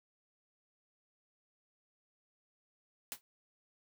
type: noise with exponential decay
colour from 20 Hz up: white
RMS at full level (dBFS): -37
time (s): 3.12-3.21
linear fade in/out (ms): 0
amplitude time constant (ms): 18
effects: none